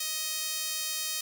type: tone with high-pass filter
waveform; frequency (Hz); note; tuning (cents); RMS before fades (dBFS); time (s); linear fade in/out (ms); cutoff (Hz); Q
sawtooth; 627; D#5; +13; -33; 0-1.21; 5; 4400; 0.78
effects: none